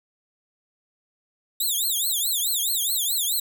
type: tone with vibrato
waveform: 5% pulse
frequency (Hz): 3701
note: A#7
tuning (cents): -13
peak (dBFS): -15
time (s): 1.6-3.4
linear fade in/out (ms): 5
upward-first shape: triangle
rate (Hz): 4.7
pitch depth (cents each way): 280
effects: none